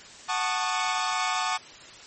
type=chord; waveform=sawtooth; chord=D# half-diminished seventh; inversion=first; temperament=equal with one note detuned; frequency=740 / 880 / 1108.7 / 1223.1 Hz; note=F#5 / A5 / C#6 / D#6; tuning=0 / 0 / 0 / -30 cents; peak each=-27 dBFS; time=0.28-1.58 s; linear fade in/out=20 ms; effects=white hiss -46 dBFS RMS until 2.06 s + MP3 32 kbps